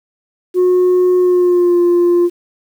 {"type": "tone with pitch glide", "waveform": "sine", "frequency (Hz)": [363.1, 349.3], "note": ["F#4", "F4"], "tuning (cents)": [-33, 0], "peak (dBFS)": -6, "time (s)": [0.54, 2.3], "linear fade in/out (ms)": 50, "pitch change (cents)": -67, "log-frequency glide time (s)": [1.18, 1.79], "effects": ["tanh soft clip ceiling -7 dBFS", "7-bit"]}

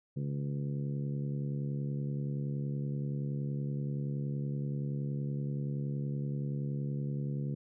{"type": "harmonic tone", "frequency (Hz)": 70.6, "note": "C#2", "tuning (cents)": 32, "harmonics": [2, 3, 4, 5, 6, 7], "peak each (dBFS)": [-33, -40, -47, -48, -52, -51], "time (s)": [0.16, 7.55], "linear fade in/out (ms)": 10, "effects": []}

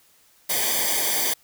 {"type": "noise with comb filter", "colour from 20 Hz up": "white", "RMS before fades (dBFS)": -23, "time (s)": [0.49, 1.34], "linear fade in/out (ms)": 10, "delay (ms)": 0.74, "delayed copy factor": -1, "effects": ["white hiss -58 dBFS RMS until 1.43 s"]}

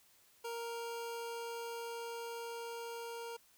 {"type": "tone with level ramp", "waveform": "25% pulse", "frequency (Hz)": 466.1, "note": "A#4", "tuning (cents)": 0, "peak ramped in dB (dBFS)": [-36, -39], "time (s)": [0.44, 3.37], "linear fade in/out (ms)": 10, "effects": ["white hiss -67 dBFS RMS until 3.57 s"]}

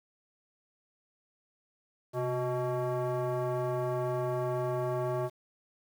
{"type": "tone with frequency modulation", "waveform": "sine", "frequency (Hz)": 130, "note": "C3", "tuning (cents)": -11, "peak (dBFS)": -27, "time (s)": [2.13, 5.3], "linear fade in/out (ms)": 50, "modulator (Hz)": 498, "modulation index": 1.5, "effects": ["tanh soft clip ceiling -26 dBFS", "9-bit"]}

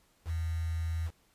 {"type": "tone with quantisation", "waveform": "sine", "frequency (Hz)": 81.9, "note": "E2", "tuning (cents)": -11, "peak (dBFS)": -30, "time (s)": [0.25, 1.11], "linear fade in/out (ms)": 50, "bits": 8, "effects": ["pink hiss -68 dBFS RMS until 1.34 s", "resampled to 32000 Hz"]}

